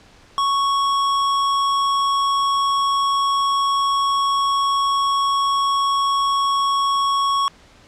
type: tone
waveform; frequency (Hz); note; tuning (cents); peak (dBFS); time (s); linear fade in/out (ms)
square; 1108.7; C#6; 0; -17; 0.38-7.48; 0
effects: pink hiss -49 dBFS RMS until 7.87 s + low-pass 6000 Hz 12 dB/octave